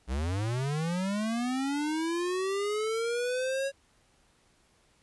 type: linear sweep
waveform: square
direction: up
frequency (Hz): 58.3 to 554.4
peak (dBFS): -29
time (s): 0.07-3.72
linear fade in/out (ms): 50
effects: pink hiss -66 dBFS RMS until 5.02 s + resampled to 24000 Hz